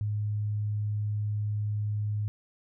sine tone, 104.9 Hz, G#2, 18 cents sharp, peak -27 dBFS, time 0.01-2.28 s, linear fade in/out 0 ms, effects none

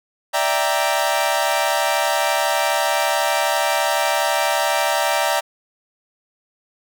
sawtooth chord, E half-diminished seventh, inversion third, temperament equal, 587.3 / 659.3 / 784 / 932.3 Hz, D5 / E5 / G5 / Bb5, 0 / 0 / 0 / 0 cents, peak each -19 dBFS, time 0.33-5.41 s, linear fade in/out 20 ms, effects none

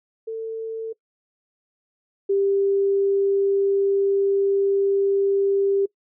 sine tone pair in turn, 447.3 / 395.3 Hz, A4 / G4, +28 / +15 cents, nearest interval major second, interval 213 cents, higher first, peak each -26 / -17 dBFS, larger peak second, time 0.27-0.93 / 2.29-5.86 s, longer second, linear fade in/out 10 ms, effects noise-tail reverb RT60 0.1 s tail -22 dB re dry

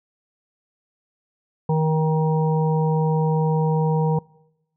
harmonic tone, 157.5 Hz, D#3, 21 cents sharp, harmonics 1 / 3 / 5 / 6, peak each -18 / -24 / -30 / -28 dBFS, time 1.69-4.19 s, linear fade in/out 5 ms, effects noise-tail reverb RT60 0.9 s tail -25 dB re dry

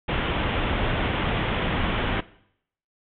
pink low-pass noise, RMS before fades -25 dBFS, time 0.08-2.21 s, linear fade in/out 10 ms, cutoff 3500 Hz, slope 96 dB/octave, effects noise-tail reverb RT60 0.7 s tail -19 dB re dry

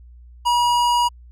sine tone with tanh clipping, 962 Hz, B5, 46 cents flat, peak -17 dBFS, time 0.45-1.09 s, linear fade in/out 20 ms, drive 18 dB, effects added 60 Hz sine -41 dBFS peak until 1.31 s

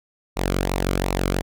sawtooth tone with flanger, 46.25 Hz, F#1, in tune, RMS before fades -23 dBFS, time 0.36-1.42 s, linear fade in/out 20 ms, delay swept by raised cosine 0.61 to 1.14 ms, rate 2.7 Hz, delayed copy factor -0.6, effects none

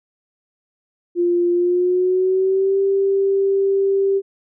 sine tone with pitch glide, 349.2 to 392 Hz, F4 to G4, 0 to 0 cents, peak -14 dBFS, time 1.15-4.22 s, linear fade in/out 50 ms, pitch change +200 cents, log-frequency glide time 1.52-2.79 s, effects none

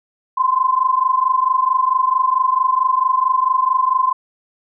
sine tone pair together, 1024 / 1048.5 Hz, C6 / C6, -38 / +3 cents, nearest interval unison, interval 41 cents, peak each -16 dBFS, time 0.37-4.13 s, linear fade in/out 10 ms, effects none

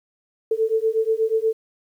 sine beating tone pair, 440 / 448.3 Hz, A4 / A4, 0 / +32 cents, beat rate 8.3 Hz, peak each -21 dBFS, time 0.51-1.53 s, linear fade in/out 5 ms, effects 9-bit

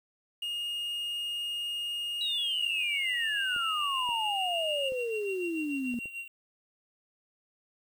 triangle tone, 2848 Hz, F7, 33 cents sharp, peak -30 dBFS, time 0.42-4.89 s, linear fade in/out 5 ms
sine exponential sweep, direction down, 3922 to 233.1 Hz, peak -30 dBFS, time 2.21-5.99 s, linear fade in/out 2 ms
triangle tone with tremolo, 2753 Hz, F7, 25 cents flat, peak -33 dBFS, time 2.62-6.28 s, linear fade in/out 5 ms, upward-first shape sine, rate 6.8 Hz, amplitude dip 70%
clicks, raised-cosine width 2 ms, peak -35 dBFS, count 5, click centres 3.563 / 4.09 / 4.921 / 5.941 / 6.057 s
effects 9-bit

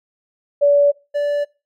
sine / triangle tone pair in turn, 574 / 580.7 Hz, D5 / D5, -40 / -20 cents, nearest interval unison, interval 20 cents, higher second, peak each -9 / -14 dBFS, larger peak first, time 0.61-0.92 / 1.14-1.45 s, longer neither, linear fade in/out 20 ms, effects noise-tail reverb RT60 0.3 s tail -22 dB re dry + MP3 96 kbps

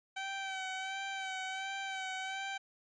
15% pulse tone with vibrato, 768 Hz, G5, 36 cents flat, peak -31 dBFS, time 0.16-2.58 s, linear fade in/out 10 ms, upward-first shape sine, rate 1.4 Hz, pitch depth 32 cents each way, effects resampled to 16000 Hz

